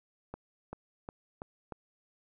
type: accelerating click train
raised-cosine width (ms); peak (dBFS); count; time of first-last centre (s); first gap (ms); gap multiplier
1; -26; 5; 0.34-1.723; 390; 0.92
effects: none